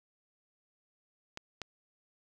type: clicks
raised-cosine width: 0.2 ms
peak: -23 / -21 dBFS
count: 2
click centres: 1.374 / 1.617 s
effects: none